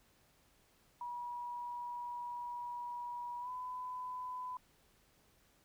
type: tone with pitch glide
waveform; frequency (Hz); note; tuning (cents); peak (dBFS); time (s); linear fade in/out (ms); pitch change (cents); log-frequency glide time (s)
sine; 966 to 1003.5; B5 to B5; -39 to +27; -40; 1.01-4.57; 2; +66; 3.4-3.49
effects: pink hiss -70 dBFS RMS until 5.64 s